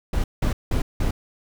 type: noise bursts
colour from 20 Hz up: brown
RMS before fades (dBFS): -21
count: 4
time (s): 0.13-1.11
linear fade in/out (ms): 5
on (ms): 110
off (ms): 180
effects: none